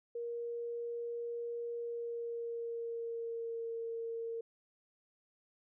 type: tone with pitch glide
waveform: sine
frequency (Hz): 471.3 to 458.9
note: A#4 to A#4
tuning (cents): +19 to -27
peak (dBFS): -37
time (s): 0.15-4.41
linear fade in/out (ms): 5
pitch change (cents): -46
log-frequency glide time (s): 1.75-3.74
effects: none